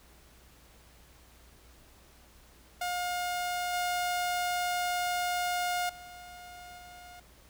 sawtooth tone with level steps, 713 Hz, F5, 36 cents sharp, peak -27 / -25 / -42 / -44 dBFS, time 2.81-7.2 s, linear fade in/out 5 ms, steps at 3.73 / 5.89 / 6.78 s, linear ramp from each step 5 ms, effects added 60 Hz sine -59 dBFS peak until 7.49 s + pink hiss -59 dBFS RMS until 7.49 s

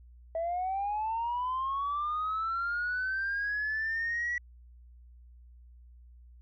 sine linear sweep, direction up, 648 to 1947 Hz, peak -28 dBFS, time 0.35-4.38 s, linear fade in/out 2 ms, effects tanh soft clip ceiling -26 dBFS + added 60 Hz sine -51 dBFS peak until 6.41 s

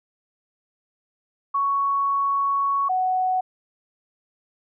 sine tone pair in turn, 1113 / 742.8 Hz, C#6 / F#5, +7 / +7 cents, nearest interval perfect fifth, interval 700 cents, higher first, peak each -19 dBFS, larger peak neither, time 1.54-2.89 / 2.89-3.41 s, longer first, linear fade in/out 10 ms, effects none

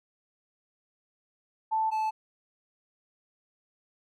sine / triangle tone pair in turn, 880 / 871.9 Hz, A5 / A5, 0 / -16 cents, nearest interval unison, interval 16 cents, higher first, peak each -24 / -24 dBFS, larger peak neither, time 1.71-1.91 / 1.91-2.11 s, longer neither, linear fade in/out 20 ms, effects none

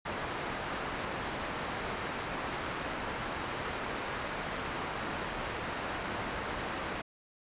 white low-pass noise, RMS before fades -37 dBFS, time 0.05-7.02 s, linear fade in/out 10 ms, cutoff 1600 Hz, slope 12 dB/octave, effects resampled to 8000 Hz

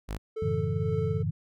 sawtooth tone, 52.2 Hz, G#1, 10 cents sharp, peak -28 dBFS, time 0.08-0.18 s, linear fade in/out 20 ms
triangle tone with tremolo, 440 Hz, A4, in tune, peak -27 dBFS, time 0.36-1.23 s, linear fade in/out 10 ms, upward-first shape sine, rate 2 Hz, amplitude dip 50%
sine chord, F# minor seventh, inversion none, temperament equal with one note detuned, 92.5 / 110 / 141.83 / 164.81 Hz, F#2 / A2 / C#3 / E3, 0 / 0 / +40 / 0 cents, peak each -32 dBFS, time 0.42-1.31 s, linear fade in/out 5 ms
effects none

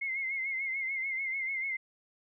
sine tone with vibrato, 2127 Hz, C7, 28 cents sharp, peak -31 dBFS, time 0.01-1.77 s, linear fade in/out 10 ms, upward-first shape sine, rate 6.8 Hz, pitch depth 58 cents each way, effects none

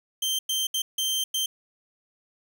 sawtooth tone bursts at uneven times, 3136 Hz, G7, in tune, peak -21 dBFS, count 5, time 0.22-0.39 / 0.49-0.67 / 0.74-0.82 / 0.98-1.24 / 1.34-1.46 s, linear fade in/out 5 ms, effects none

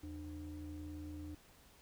triangle ring-modulated tone, 110 Hz, A2, in tune, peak -39 dBFS, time 0.03-1.35 s, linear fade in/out 5 ms, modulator 191 Hz, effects pink hiss -64 dBFS RMS until 1.81 s

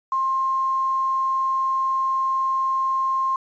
sine tone with quantisation, 1061 Hz, C6, 24 cents sharp, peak -19 dBFS, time 0.12-3.36 s, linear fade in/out 2 ms, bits 8, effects resampled to 16000 Hz

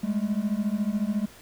triangle beating tone pair, 201.6 / 215.6 Hz, G3 / A3, +49 / -35 cents, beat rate 14 Hz, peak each -25 dBFS, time 0.03-1.26 s, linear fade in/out 10 ms, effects pink hiss -50 dBFS RMS until 1.41 s

